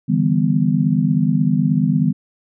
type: chord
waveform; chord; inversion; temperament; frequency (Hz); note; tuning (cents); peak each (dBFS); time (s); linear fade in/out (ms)
sine; E minor seventh; third; just; 148.33 / 164.81 / 197.78 / 247.2; D3 / E3 / G3 / B3; +18 / 0 / +16 / +2; -19; 0.08-2.13; 20
effects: none